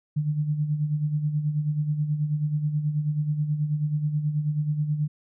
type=tone with tremolo; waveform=sine; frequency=150 Hz; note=D3; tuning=37 cents sharp; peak=-20 dBFS; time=0.16-5.08 s; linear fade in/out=10 ms; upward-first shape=sine; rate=9.3 Hz; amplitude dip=60%; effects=none